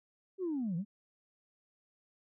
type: linear two-way sweep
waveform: sine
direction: down then up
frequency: 392 to 159.6 to 217 Hz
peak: -31 dBFS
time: 0.38-0.85 s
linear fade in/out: 50 ms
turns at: 0.76 s
effects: tanh soft clip ceiling -29 dBFS